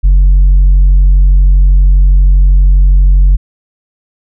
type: tone with tanh clipping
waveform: sine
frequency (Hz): 46.25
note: F#1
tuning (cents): 0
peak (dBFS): -3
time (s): 0.03-3.37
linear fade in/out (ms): 20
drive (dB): 2
effects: none